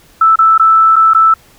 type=tone with dropouts; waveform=sine; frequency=1318.5 Hz; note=E6; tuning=in tune; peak=-4 dBFS; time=0.21-1.34 s; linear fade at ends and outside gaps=5 ms; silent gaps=0.358-0.388 / 0.579-0.596 / 0.959-0.963 / 1.136-1.147 s; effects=pink hiss -45 dBFS RMS until 1.58 s